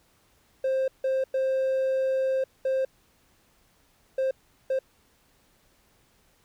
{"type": "tone bursts at uneven times", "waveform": "triangle", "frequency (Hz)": 528, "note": "C5", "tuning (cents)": 16, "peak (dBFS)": -20, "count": 6, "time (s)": [[0.64, 0.88], [1.04, 1.24], [1.34, 2.44], [2.65, 2.85], [4.18, 4.31], [4.7, 4.79]], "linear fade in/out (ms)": 5, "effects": ["tanh soft clip ceiling -16 dBFS", "pink hiss -64 dBFS RMS until 6.44 s"]}